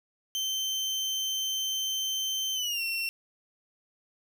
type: tone with pitch glide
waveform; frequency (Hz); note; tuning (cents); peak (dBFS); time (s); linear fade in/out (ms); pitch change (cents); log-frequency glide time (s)
30% pulse; 3103 to 2717; G7 to F7; -18 to -48; -26; 0.35-3.09; 0; -230; 2.54-2.82
effects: none